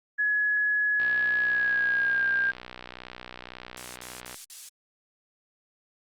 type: tone with pitch glide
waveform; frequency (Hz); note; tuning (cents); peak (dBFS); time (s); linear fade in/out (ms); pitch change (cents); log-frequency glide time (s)
sine; 1689 to 1600.7; G#6 to G6; +29 to +36; -22; 0.18-2.52; 20; -93; 1.36-2.26
type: click train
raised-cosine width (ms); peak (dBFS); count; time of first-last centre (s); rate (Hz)
0.3; -23; 208; 1-4.344; 61.9
type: noise bursts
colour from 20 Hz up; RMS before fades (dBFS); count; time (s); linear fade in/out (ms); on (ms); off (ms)
violet; -34; 4; 3.77-4.689; 2; 190; 53
effects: low-pass 8000 Hz 12 dB/octave + Opus 32 kbps